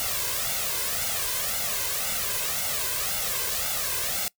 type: noise with flanger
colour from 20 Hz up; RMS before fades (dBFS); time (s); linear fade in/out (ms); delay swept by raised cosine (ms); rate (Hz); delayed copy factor
white; -28; 0-4.28; 0; 1.4 to 1.97; 1.9; +0.75
effects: noise-tail reverb RT60 0.1 s tail -22 dB re dry